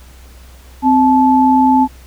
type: tone pair together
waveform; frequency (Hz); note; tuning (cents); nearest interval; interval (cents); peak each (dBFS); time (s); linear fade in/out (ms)
sine; 260 / 868.7; C4 / A5; -11 / -22; octave + major sixth; 2089; -10; 0.82-1.88; 50
effects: added 63 Hz sine -37 dBFS peak until 2.06 s + pink hiss -45 dBFS RMS until 2.06 s